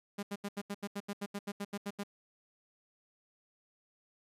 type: tone bursts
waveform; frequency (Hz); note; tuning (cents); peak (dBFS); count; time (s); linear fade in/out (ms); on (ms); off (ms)
sawtooth; 202.1; G#3; -47; -32; 15; 0.18-2.036; 10; 50; 79
effects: resampled to 32000 Hz + 12-bit